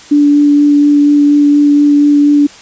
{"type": "tone with vibrato", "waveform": "sine", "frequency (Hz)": 290.6, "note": "D4", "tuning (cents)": -18, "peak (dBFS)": -4, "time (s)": [0.11, 2.47], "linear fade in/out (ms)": 10, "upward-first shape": "sine", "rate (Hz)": 4.2, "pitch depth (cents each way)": 9, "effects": ["white hiss -35 dBFS RMS until 2.61 s", "resampled to 16000 Hz"]}